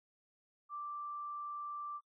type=tone; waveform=sine; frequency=1174.7 Hz; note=D6; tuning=in tune; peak=-40 dBFS; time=0.69-2.01 s; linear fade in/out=50 ms; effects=noise-tail reverb RT60 0.1 s tail -26 dB re dry